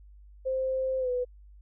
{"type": "tone with pitch glide", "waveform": "sine", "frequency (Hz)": [523.3, 496.8], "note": ["C5", "B4"], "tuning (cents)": [0, 10], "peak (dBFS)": -26, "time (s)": [0.45, 1.25], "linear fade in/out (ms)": 20, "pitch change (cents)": -90, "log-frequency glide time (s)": [0.99, 1.1], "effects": ["added 50 Hz sine -49 dBFS peak until 1.61 s"]}